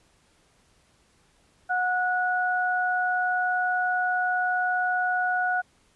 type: tone pair together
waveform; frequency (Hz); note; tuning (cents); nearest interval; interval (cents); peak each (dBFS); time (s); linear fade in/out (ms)
sine; 730 / 1465.1; F#5 / F#6; -24 / -17; octave; 1207; -25; 1.69-5.62; 20
effects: pink hiss -63 dBFS RMS until 5.95 s + resampled to 24000 Hz